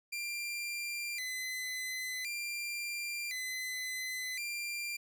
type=tone with vibrato; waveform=sawtooth; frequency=2195 Hz; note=C#7; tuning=18 cents flat; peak=-33 dBFS; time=0.12-4.97 s; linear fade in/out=10 ms; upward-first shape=square; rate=0.47 Hz; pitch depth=140 cents each way; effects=none